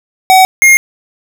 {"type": "tone pair in turn", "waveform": "square", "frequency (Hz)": [754, 2133], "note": ["F#5", "C7"], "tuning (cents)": [32, 33], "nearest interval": "octave + tritone", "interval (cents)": 1801, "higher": "second", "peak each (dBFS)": -3, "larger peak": "neither", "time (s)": [[0.3, 0.45], [0.62, 0.77]], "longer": "neither", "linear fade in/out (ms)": 0, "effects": []}